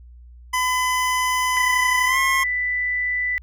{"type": "tone with pitch glide", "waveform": "25% pulse", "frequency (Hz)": [1009, 1068.4], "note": ["B5", "C6"], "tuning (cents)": [37, 36], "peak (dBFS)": -15, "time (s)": [0.53, 2.44], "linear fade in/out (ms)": 10, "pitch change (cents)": 99, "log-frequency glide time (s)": [2.06, 2.18]}
{"type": "tone", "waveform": "sine", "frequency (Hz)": 1986, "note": "B6", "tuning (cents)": 9, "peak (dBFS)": -20, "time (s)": [1.57, 3.38], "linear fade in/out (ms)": 0}
{"effects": ["added 60 Hz sine -41 dBFS peak until 3.42 s"]}